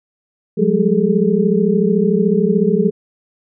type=tone cluster; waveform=sine; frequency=176.9 / 193.9 / 210.5 / 405.2 / 438.8 Hz; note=F3 / G3 / G#3 / G#4 / A4; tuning=+23 / -19 / +24 / -43 / -5 cents; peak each=-18 dBFS; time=0.57-2.91 s; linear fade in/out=20 ms; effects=none